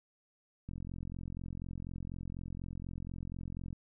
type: click train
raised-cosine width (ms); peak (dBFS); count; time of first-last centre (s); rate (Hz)
5; -30; 135; 0.69-3.729; 44.1
effects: none